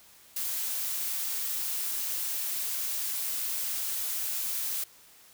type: noise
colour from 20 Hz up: blue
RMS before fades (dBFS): -32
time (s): 0.36-4.84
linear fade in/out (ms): 5
effects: white hiss -56 dBFS RMS until 5.33 s